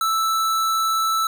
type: tone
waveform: square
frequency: 1318.5 Hz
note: E6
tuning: in tune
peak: -19 dBFS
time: 0.01-1.27 s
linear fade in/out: 2 ms
effects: none